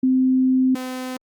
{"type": "tone pair in turn", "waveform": ["sine", "sawtooth"], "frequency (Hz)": [259, 255.9], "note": ["C4", "C4"], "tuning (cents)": [-17, -38], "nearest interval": "unison", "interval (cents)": 21, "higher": "first", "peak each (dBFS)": [-14, -23], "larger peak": "first", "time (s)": [[0.03, 0.75], [0.75, 1.17]], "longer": "first", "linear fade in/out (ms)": 5, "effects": ["Opus 48 kbps"]}